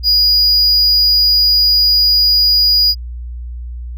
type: tone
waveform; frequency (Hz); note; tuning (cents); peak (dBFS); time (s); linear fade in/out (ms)
triangle; 4900; D#8; -27; -7; 0.03-2.95; 50
effects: added 60 Hz sine -23 dBFS peak until 3.97 s